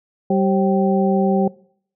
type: harmonic tone with a mistuned harmonic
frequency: 193.6 Hz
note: G3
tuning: 21 cents flat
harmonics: 1 / 2 / 3 / 4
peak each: -17 / -20 / -22 / -23 dBFS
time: 0.3-1.48 s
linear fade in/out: 5 ms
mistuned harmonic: 3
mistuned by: -130 cents
effects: noise-tail reverb RT60 0.6 s tail -22 dB re dry